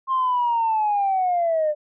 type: linear sweep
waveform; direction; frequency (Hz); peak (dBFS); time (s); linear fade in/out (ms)
sine; down; 1068 to 592; -17; 0.07-1.75; 50
effects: tanh soft clip ceiling -14 dBFS